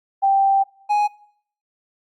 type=tone pair in turn; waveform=sine / triangle; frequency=784 / 831.1 Hz; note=G5 / G#5; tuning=0 / +1 cents; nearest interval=minor second; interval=101 cents; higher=second; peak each=-13 dBFS; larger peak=neither; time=0.22-0.64 / 0.89-1.08 s; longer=first; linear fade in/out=20 ms; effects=noise-tail reverb RT60 0.6 s tail -21 dB re dry + Opus 32 kbps